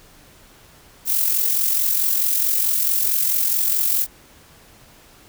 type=noise with amplitude modulation; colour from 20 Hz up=violet; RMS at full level=-17 dBFS; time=1.05-4.07 s; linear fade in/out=50 ms; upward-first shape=sine; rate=44.6 Hz; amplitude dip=50%; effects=pink hiss -49 dBFS RMS until 5.28 s